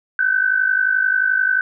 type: tone pair together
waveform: sine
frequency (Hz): 1510 / 1561.4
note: F#6 / G6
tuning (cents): +35 / -7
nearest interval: minor second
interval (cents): 58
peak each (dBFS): -16 / -19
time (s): 0.19-1.61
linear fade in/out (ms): 2
effects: none